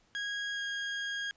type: tone with pitch glide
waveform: 30% pulse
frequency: 1644 to 1632.6 Hz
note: G#6 to G#6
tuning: -18 to -30 cents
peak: -31 dBFS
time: 0.15-1.31 s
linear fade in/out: 0 ms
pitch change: -12 cents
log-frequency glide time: 0.54-0.6 s
effects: pink hiss -68 dBFS RMS until 1.36 s + resampled to 16000 Hz